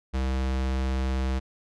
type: tone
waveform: square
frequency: 65.41 Hz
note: C2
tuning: in tune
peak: -25 dBFS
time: 0.13-1.4 s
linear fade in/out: 20 ms
effects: low-pass 6000 Hz 12 dB/octave